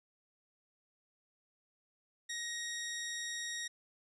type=tone; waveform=15% pulse; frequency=1881 Hz; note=A#6; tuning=15 cents sharp; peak=-32 dBFS; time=2.29-3.68 s; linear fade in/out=10 ms; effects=resampled to 24000 Hz